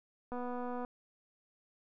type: click train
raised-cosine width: 1 ms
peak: -28 dBFS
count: 131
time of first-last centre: 0.32-0.848 s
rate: 246 Hz
effects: none